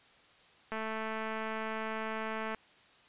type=click train; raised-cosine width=0.5 ms; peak=-23 dBFS; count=403; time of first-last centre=0.72-2.547 s; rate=220 Hz; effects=white hiss -61 dBFS RMS until 3.08 s + resampled to 8000 Hz